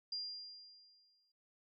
sine tone with exponential decay, 4800 Hz, D8, 37 cents sharp, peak -37 dBFS, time 0.12-1.32 s, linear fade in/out 5 ms, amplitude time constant 260 ms, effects none

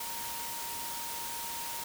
sine tone in noise, 932.3 Hz, A#5, in tune, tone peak -42 dBFS, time 0-1.84 s, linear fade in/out 5 ms, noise white, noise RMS -39 dBFS, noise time 0-1.84 s, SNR -6 dB, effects none

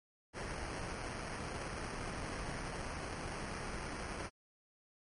pink noise with sample-and-hold, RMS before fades -42 dBFS, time 0.33-4.3 s, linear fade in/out 50 ms, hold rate 3675 Hz, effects MP3 48 kbps

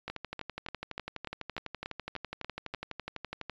two click trains, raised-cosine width 0.3 ms, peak -21 / -21 dBFS, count 10 / 42, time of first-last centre 0.1-2.739 / 0.08-3.497 s, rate 3.41 / 12 Hz, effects resampled to 16000 Hz

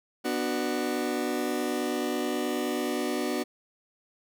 30% pulse chord, B minor, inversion none, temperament just, 246.9 / 296.3 / 370.4 Hz, B3 / D4 / F#4, 0 / +15 / +2 cents, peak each -29 dBFS, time 0.24-3.44 s, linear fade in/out 20 ms, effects none

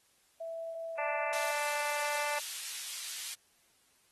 sine tone with pitch glide, 659.3 to 654.4 Hz, E5 to E5, 0 to -13 cents, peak -37 dBFS, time 0.4-1.52 s, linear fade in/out 10 ms, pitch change -13 cents, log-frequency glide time 0.86-1.31 s
harmonic tone, 293.7 Hz, D4, in tune, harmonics 2 / 3 / 4 / 5 / 6 / 7 / 8 / 9, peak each -39 / -37 / -43 / -45 / -44 / -43 / -46 / -43 dBFS, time 0.98-2.39 s, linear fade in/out 5 ms
pink high-pass noise, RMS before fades -41 dBFS, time 1.33-3.34 s, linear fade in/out 0 ms, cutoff 3200 Hz, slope 12 dB/octave
effects white hiss -69 dBFS RMS until 4.11 s + AAC 32 kbps

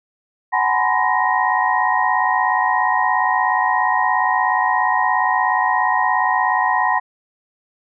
sine tone cluster, 747 / 846 / 973 / 1030 / 1874 Hz, F#5 / G#5 / B5 / C6 / A#6, +16 / +32 / -26 / -28 / +9 cents, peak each -21 dBFS, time 0.52-7 s, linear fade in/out 20 ms, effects none

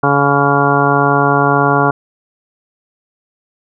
harmonic tone with a mistuned harmonic, 141.6 Hz, C#3, 37 cents sharp, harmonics 1 / 2 / 3 / 4 / 5 / 6 / 7 / 8 / 10, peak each -17 / -18 / -17 / -22 / -17 / -18 / -20 / -17 / -17 dBFS, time 0.03-1.91 s, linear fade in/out 5 ms, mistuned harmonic 10, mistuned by -20 cents, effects none

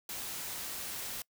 white noise, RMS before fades -40 dBFS, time 0.09-1.22 s, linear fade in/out 2 ms, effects noise-tail reverb RT60 0.1 s tail -24 dB re dry

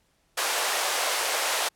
pink high-pass noise, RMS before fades -26 dBFS, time 0.37-1.69 s, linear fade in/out 10 ms, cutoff 540 Hz, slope 24 dB/octave, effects pink hiss -68 dBFS RMS until 1.75 s + low-pass 12000 Hz 12 dB/octave

